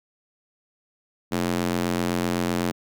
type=tone with high-pass filter; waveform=square; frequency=43.93 Hz; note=F1; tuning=11 cents sharp; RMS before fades=-25 dBFS; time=1.31-2.72 s; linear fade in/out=20 ms; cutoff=220 Hz; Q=1.3; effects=none